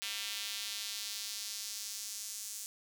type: tone with high-pass filter sweep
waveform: square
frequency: 105.7 Hz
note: G#2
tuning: 31 cents sharp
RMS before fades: -41 dBFS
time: 0.02-2.66 s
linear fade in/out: 0 ms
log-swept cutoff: 3000 to 7100 Hz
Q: 1.5
effects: none